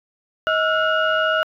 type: tone cluster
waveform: sine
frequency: 632 / 1343 / 1444 / 2863 Hz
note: D#5 / E6 / F#6 / F7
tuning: +27 / +32 / -43 / +42 cents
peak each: -20 / -22 / -20 / -26 dBFS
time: 0.47-1.43 s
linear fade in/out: 0 ms
effects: tanh soft clip ceiling -8 dBFS

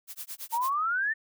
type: noise with tremolo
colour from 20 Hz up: blue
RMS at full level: -37 dBFS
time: 0.07-0.74 s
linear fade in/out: 50 ms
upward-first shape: sine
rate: 9 Hz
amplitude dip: 100%
type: exponential sweep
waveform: sine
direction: up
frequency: 896 to 1829 Hz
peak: -25 dBFS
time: 0.52-1.14 s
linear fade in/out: 20 ms
effects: none

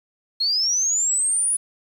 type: linear sweep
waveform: sine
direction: up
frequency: 4198 to 9956 Hz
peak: -18 dBFS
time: 0.4-1.57 s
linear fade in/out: 10 ms
effects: 8-bit

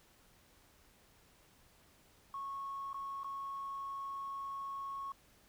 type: tone with dropouts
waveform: triangle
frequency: 1100 Hz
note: C#6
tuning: 14 cents flat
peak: -36 dBFS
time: 2.34-5.12 s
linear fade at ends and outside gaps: 2 ms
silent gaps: 2.931-2.943 / 3.234-3.244 s
effects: tanh soft clip ceiling -37 dBFS + pink hiss -66 dBFS RMS until 5.48 s

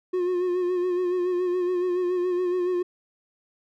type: tone with vibrato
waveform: triangle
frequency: 359.7 Hz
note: F#4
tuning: 49 cents flat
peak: -20 dBFS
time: 0.13-2.83 s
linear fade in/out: 10 ms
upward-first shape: sine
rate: 7.1 Hz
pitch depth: 40 cents each way
effects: none

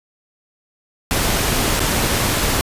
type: noise with dropouts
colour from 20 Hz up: pink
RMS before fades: -18 dBFS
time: 1.11-2.61 s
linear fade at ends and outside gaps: 0 ms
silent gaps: 1.795-1.803 s
effects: resampled to 32000 Hz

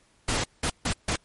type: noise bursts at uneven times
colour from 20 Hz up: pink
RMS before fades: -26 dBFS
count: 4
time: 0.28-0.44 / 0.63-0.7 / 0.85-0.93 / 1.08-1.16 s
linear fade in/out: 5 ms
effects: pink hiss -63 dBFS RMS until 1.24 s + MP3 48 kbps

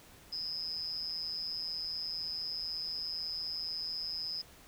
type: tone with amplitude modulation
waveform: sine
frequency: 5070 Hz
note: D#8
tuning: 32 cents sharp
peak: -31 dBFS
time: 0.32-4.42 s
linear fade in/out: 10 ms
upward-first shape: sine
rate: 164 Hz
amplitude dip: 100%
effects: pink hiss -57 dBFS RMS until 4.67 s

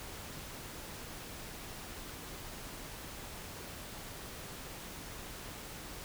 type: silence
effects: pink hiss -46 dBFS RMS until 6.04 s

